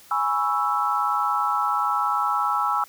sine chord, C# minor seventh, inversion second, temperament equal, 830.6 / 987.8 / 1108.7 / 1318.5 Hz, G#5 / B5 / C#6 / E6, 0 / 0 / 0 / 0 cents, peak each -26 / -28 / -28 / -23 dBFS, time 0.11-2.84 s, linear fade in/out 2 ms, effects white hiss -50 dBFS RMS until 2.88 s

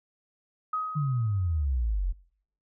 sine tone with exponential decay, 1260 Hz, D#6, 21 cents sharp, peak -25 dBFS, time 0.73-1.65 s, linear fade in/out 5 ms, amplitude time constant 200 ms
sine exponential sweep, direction down, 155.56 to 41.92 Hz, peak -24 dBFS, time 0.95-2.13 s, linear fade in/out 20 ms
effects noise-tail reverb RT60 0.7 s tail -25 dB re dry

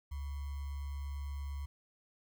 sine tone with sample-and-hold, 70.6 Hz, C#2, 32 cents sharp, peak -37 dBFS, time 0.11-1.66 s, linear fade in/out 10 ms, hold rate 1050 Hz, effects none

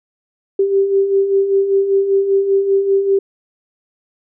sine beating tone pair, 388.4 / 393.5 Hz, G4 / G4, -16 / +7 cents, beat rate 5.1 Hz, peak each -20 / -12 dBFS, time 0.59-3.19 s, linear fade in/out 5 ms, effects none

